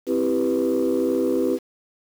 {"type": "chord", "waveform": "sine", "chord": "C major seventh", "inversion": "none", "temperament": "equal", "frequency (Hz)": [261.6, 329.6, 392, 493.9], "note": ["C4", "E4", "G4", "B4"], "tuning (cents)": [0, 0, 0, 0], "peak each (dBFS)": -23, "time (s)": [0.06, 1.59], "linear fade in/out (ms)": 50, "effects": ["tanh soft clip ceiling -13 dBFS", "7-bit"]}